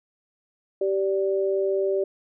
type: tone pair together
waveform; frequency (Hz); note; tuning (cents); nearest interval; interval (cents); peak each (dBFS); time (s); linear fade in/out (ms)
sine; 388.5 / 584; G4 / D5; -16 / -10; perfect fifth; 706; -22 / -26; 0.81-2.04; 5
effects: none